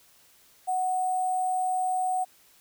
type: tone with sample-and-hold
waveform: sine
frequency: 740 Hz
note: F#5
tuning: in tune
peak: -24 dBFS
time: 0.67-2.25 s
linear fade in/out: 20 ms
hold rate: 8820 Hz
effects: white hiss -59 dBFS RMS until 2.6 s